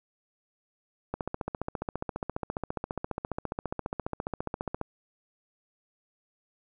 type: click train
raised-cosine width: 1 ms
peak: -17 dBFS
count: 55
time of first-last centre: 1.14-4.813 s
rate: 14.7 Hz
effects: none